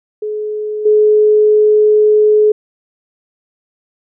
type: tone with level steps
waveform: sine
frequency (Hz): 424.8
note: G#4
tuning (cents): +39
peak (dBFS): -17 / -6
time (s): 0.22-2.52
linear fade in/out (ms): 5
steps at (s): 0.85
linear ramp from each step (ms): 10
effects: none